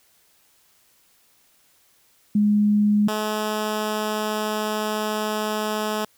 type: tone pair in turn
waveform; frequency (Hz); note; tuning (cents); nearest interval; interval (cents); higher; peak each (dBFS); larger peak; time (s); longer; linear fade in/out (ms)
sine / 10% pulse; 208.1 / 213.8; G#3 / A3; +4 / -49; unison; 47; second; -15; neither; 2.35-3.08 / 3.08-6.05; second; 5
effects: white hiss -60 dBFS RMS until 6.17 s